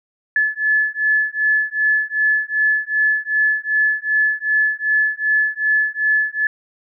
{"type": "beating tone pair", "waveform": "sine", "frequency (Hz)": [1722, 1724.6], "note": ["A6", "A6"], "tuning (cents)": [-38, -35], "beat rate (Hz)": 2.6, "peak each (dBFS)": -18, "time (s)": [0.36, 6.47], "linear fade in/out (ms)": 2, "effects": []}